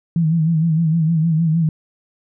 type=tone with vibrato; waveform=sine; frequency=162.1 Hz; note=E3; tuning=29 cents flat; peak=-13 dBFS; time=0.16-1.69 s; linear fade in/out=2 ms; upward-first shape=sine; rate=6.5 Hz; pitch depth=75 cents each way; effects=none